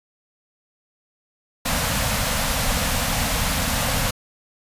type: band-stop noise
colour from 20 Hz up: pink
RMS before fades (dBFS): -22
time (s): 1.65-4.11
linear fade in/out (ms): 10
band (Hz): 280 to 470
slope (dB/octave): 96
effects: resampled to 32000 Hz